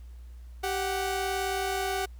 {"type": "tone pair together", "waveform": "sawtooth", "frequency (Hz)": [390.1, 741.5], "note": ["G4", "F#5"], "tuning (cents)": [-8, 4], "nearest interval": "major seventh", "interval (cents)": 1112, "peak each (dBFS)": -27, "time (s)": [0.63, 2.06], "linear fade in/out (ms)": 10, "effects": ["added 60 Hz sine -42 dBFS peak until 2.19 s", "pink hiss -65 dBFS RMS until 2.19 s"]}